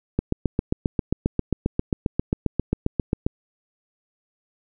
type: click train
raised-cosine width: 3 ms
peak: -7 dBFS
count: 24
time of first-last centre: 0.19-3.265 s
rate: 7.48 Hz
effects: none